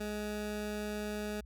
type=tone; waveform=20% pulse; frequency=209.8 Hz; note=G#3; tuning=18 cents sharp; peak=-31 dBFS; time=0-1.41 s; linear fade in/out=10 ms; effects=added 60 Hz sine -48 dBFS peak until 1.45 s